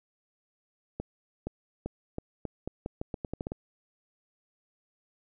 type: accelerating click train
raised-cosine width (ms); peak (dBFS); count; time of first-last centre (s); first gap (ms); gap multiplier
2; -20; 14; 1-3.519; 470; 0.83
effects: none